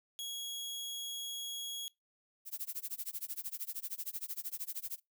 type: tone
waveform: sawtooth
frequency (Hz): 3322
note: G#7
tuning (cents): 0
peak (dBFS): -36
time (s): 0.19-1.88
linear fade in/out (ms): 0
type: noise with tremolo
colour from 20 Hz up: violet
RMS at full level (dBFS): -38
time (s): 2.45-5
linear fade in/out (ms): 50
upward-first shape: sine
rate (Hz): 13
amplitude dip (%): 100
effects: noise-tail reverb RT60 0.2 s tail -24 dB re dry